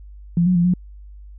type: tone with pitch steps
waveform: sine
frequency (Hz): 171.7 / 182.2 / 172.9 / 179.6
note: F3 / F#3 / F3 / F3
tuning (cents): -29 / -26 / -17 / +49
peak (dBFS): -13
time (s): 0.37-0.738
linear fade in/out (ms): 2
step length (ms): 92
effects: added 50 Hz sine -37 dBFS peak until 1.38 s